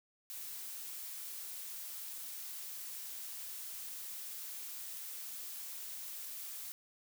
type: noise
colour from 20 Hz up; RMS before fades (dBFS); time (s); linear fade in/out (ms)
blue; -45; 0.3-6.72; 0
effects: none